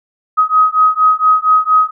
sine beating tone pair, 1260 / 1264.3 Hz, D#6 / D#6, +21 / +27 cents, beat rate 4.3 Hz, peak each -11 dBFS, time 0.37-1.91 s, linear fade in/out 20 ms, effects none

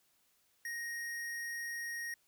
square tone, 1871 Hz, A#6, 6 cents sharp, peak -39 dBFS, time 0.65-2.14 s, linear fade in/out 2 ms, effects white hiss -73 dBFS RMS until 2.27 s

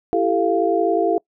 sine tone cluster, 335.6 / 392.6 / 443.7 / 694 Hz, E4 / G4 / A4 / F5, +31 / +3 / +14 / -11 cents, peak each -21 dBFS, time 0.13-1.18 s, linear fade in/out 0 ms, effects noise-tail reverb RT60 0.1 s tail -25 dB re dry

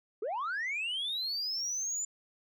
sine linear sweep, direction up, 383.1 to 7140 Hz, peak -30 dBFS, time 0.22-2.05 s, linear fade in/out 5 ms, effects tanh soft clip ceiling -30 dBFS

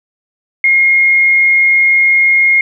sine tone, 2143 Hz, C7, 41 cents sharp, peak -6 dBFS, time 0.64-2.61 s, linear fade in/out 2 ms, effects none

